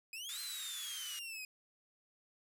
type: exponential two-way sweep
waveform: sawtooth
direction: up then down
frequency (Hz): 2486 to 4167 to 2486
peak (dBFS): -40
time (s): 0.13-1.45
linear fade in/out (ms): 2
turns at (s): 0.4
type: band-pass noise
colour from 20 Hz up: white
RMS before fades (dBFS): -48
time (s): 0.29-1.19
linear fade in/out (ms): 0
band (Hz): 1200 to 12000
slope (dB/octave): 48
effects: none